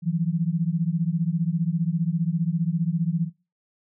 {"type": "beating tone pair", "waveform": "sine", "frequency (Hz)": [161.2, 176.2], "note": ["E3", "F3"], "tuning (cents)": [-38, 16], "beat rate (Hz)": 15, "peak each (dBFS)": -24, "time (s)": [0.02, 3.3], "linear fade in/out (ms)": 50, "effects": ["noise-tail reverb RT60 0.3 s tail -21 dB re dry"]}